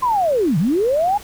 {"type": "linear two-way sweep", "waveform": "sine", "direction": "down then up", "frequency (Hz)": [1051, 140, 846], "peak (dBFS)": -14, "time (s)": [0.02, 1.18], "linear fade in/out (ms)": 10, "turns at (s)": 0.58, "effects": ["pink hiss -39 dBFS RMS until 1.23 s"]}